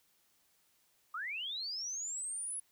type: linear sweep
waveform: sine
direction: up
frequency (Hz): 1174.7 to 10470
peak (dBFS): -37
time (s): 1.14-2.6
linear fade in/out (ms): 5
effects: white hiss -72 dBFS RMS until 2.71 s

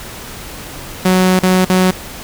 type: tone with dropouts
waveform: sawtooth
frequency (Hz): 185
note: F#3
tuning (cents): 0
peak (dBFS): -5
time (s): 1.05-1.91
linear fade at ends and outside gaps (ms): 5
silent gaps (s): 1.393-1.431 / 1.649-1.697
effects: pink hiss -30 dBFS RMS until 2.23 s

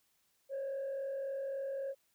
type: tone with frequency modulation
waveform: sine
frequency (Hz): 545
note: C#5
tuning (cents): -29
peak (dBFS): -34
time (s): 0.49-1.95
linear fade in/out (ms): 50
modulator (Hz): 43.6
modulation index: 0.37
effects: tanh soft clip ceiling -34 dBFS + white hiss -75 dBFS RMS until 2.14 s

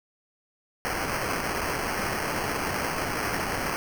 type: noise with sample-and-hold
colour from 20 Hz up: white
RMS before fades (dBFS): -29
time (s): 0.85-3.76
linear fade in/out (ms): 0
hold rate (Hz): 3675
effects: none

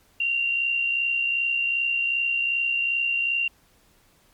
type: tone with amplitude modulation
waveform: sine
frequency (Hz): 2766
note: F7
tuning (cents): -17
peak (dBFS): -19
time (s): 0.2-3.48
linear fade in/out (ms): 5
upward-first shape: sine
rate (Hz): 62.6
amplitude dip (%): 45
effects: pink hiss -60 dBFS RMS until 4.33 s + MP3 96 kbps

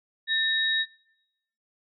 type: tone pair together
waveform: sine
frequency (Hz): 1793 / 3799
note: A6 / A#7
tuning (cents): +32 / +32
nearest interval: octave + minor second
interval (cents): 1300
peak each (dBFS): -25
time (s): 0.27-0.86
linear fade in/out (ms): 50
effects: noise-tail reverb RT60 0.9 s tail -24 dB re dry

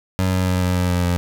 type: tone with pitch steps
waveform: 25% pulse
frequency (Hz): 93.4 / 92.49 / 91.58 / 90.69 / 89.8 / 88.93 / 88.06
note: F#2 / F#2 / F#2 / F#2 / F2 / F2 / F2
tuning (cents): +17 / 0 / -17 / -34 / +49 / +32 / +15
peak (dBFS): -13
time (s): 0.19-1.17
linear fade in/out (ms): 0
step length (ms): 140
effects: 9-bit

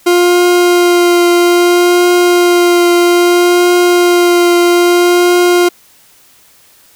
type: tone with vibrato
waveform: 40% pulse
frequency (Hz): 351.4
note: F4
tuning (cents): +11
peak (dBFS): -5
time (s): 0.06-5.69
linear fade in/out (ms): 10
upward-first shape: triangle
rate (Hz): 0.61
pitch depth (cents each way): 15
effects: white hiss -45 dBFS RMS until 6.95 s

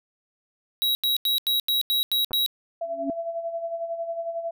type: tone bursts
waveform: square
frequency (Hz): 3856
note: B7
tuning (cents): -42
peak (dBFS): -21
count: 8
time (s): 0.82-2.462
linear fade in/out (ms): 0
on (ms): 130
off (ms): 86
type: clicks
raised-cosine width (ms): 1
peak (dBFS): -25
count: 2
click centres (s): 2.309 / 2.317
type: tone with tremolo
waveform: sine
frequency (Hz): 670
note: E5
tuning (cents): +28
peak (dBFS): -25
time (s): 2.81-4.51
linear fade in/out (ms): 5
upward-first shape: sine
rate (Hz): 11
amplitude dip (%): 60
type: tone with exponential growth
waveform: sine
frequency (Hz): 277.2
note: C#4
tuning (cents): 0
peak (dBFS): -22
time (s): 2.85-3.1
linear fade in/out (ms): 1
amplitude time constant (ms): 54
effects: none

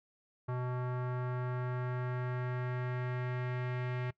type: tone with low-pass filter sweep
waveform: square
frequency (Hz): 125.1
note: B2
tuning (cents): +23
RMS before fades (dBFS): -36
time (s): 0.48-4.11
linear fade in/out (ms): 10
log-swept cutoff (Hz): 1200 to 2200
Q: 1.9
effects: noise-tail reverb RT60 0.1 s tail -21 dB re dry

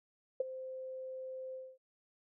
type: tone with ADSR envelope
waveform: sine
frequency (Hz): 520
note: C5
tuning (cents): -11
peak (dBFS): -26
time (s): 0.4-1.78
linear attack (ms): 5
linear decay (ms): 17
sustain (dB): -15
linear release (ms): 240
effects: none

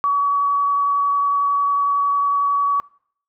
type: tone with vibrato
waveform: sine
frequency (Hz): 1134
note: C#6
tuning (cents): +39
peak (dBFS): -15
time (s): 0.04-2.8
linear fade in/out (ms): 0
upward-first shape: triangle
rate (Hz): 11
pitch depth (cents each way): 10
effects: noise-tail reverb RT60 0.6 s tail -24 dB re dry

